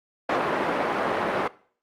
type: band-pass noise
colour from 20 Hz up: pink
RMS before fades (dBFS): -25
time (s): 0.29-1.48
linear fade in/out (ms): 5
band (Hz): 360 to 1500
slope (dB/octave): 12
effects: noise-tail reverb RT60 0.5 s tail -20 dB re dry + Opus 48 kbps